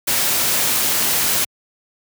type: noise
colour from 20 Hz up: white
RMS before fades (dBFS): -18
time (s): 0.07-1.45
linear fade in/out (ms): 10
effects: high-pass 80 Hz 12 dB/octave